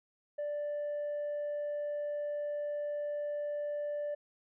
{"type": "tone with tanh clipping", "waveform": "sine", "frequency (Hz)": 587.3, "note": "D5", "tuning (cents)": 0, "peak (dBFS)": -34, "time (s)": [0.38, 4.15], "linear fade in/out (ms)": 10, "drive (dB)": 1, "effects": []}